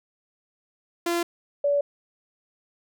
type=tone pair in turn; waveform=sawtooth / sine; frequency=343 / 572.9 Hz; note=F4 / D5; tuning=-31 / -43 cents; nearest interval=major sixth; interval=888 cents; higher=second; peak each=-19 dBFS; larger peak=neither; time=1.06-1.23 / 1.64-1.81 s; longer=neither; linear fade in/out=5 ms; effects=none